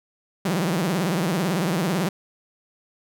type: tone with vibrato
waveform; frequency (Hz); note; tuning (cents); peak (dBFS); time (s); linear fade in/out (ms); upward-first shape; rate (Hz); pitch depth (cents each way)
sawtooth; 177; F3; +23; -17; 0.45-2.09; 5; triangle; 18; 280
effects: none